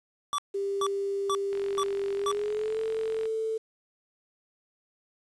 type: tone bursts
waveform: square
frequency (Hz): 1155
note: D6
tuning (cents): -29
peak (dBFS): -27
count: 5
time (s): 0.33-2.315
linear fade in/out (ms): 0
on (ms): 53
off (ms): 430
type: tone with pitch glide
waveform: sine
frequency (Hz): 396.9 to 442.9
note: G4 to A4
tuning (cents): +22 to +11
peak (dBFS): -27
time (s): 0.54-3.58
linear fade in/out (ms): 10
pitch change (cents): +189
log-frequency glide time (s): 2.16-2.81
type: click train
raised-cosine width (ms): 0.3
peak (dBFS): -27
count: 79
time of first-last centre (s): 1.53-3.256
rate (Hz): 45.2
effects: resampled to 22050 Hz + 9-bit